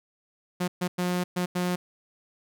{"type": "tone bursts at uneven times", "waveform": "sawtooth", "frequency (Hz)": 179.1, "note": "F3", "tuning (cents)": 44, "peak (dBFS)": -21, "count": 5, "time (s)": [[0.6, 0.68], [0.81, 0.88], [0.98, 1.24], [1.36, 1.46], [1.55, 1.76]], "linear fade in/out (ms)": 10, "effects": []}